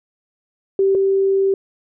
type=tone pair in turn; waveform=sine; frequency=389 / 389 Hz; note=G4 / G4; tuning=-13 / -13 cents; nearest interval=unison; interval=0 cents; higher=neither; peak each=-12 / -13 dBFS; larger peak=first; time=0.79-0.95 / 0.95-1.54 s; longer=second; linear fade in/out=2 ms; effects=none